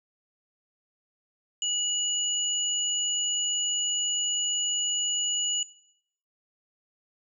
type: tone pair together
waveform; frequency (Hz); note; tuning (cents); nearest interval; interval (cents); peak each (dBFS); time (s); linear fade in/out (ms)
sine; 2914 / 6931; F#7 / A8; -27 / -27; octave + minor third; 1500; -29 / -28; 1.62-5.63; 2
effects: noise-tail reverb RT60 0.7 s tail -19 dB re dry